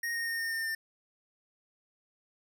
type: tone with pitch steps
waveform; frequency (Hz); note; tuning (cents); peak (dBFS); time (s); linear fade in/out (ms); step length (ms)
square; 1864.7 / 1851.8 / 1839 / 1826.3 / 1813.7 / 1801.2; A#6 / A#6 / A#6 / A#6 / A#6 / A6; 0 / -12 / -24 / -36 / -48 / +40; -32; 0.03-0.75; 5; 120
effects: none